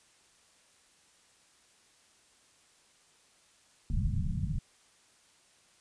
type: low-pass noise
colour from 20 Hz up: pink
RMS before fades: -31 dBFS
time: 3.9-4.59 s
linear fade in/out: 2 ms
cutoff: 200 Hz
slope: 48 dB/octave
effects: white hiss -64 dBFS RMS until 5.8 s + resampled to 22050 Hz